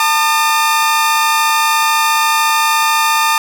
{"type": "tone pair together", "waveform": "sawtooth", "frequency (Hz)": [897, 1214], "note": ["A5", "D#6"], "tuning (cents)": [33, -43], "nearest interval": "perfect fourth", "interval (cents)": 524, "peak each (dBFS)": -10, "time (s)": [0, 3.38], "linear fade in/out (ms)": 2, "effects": []}